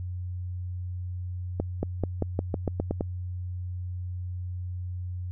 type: accelerating click train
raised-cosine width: 2 ms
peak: -13 dBFS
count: 10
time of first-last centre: 1.6-3.009 s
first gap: 230 ms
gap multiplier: 0.9
effects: added 90 Hz sine -31 dBFS peak until 5.31 s